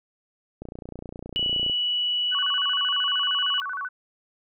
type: click train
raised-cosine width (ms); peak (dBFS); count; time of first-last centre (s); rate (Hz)
2; -23; 33; 0.62-1.697; 29.7
type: tone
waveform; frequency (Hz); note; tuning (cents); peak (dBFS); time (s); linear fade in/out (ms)
sine; 2945; F#7; -9; -22; 1.36-3.6; 0
type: tone with vibrato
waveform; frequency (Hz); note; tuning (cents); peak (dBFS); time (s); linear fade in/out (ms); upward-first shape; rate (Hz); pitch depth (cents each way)
sine; 1298; E6; -27; -28; 2.31-3.89; 20; square; 13; 250
effects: none